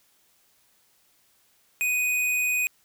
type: tone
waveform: square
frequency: 2490 Hz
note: D#7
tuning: 1 cent sharp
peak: -23 dBFS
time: 1.81-2.67 s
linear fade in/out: 0 ms
effects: white hiss -64 dBFS RMS until 2.84 s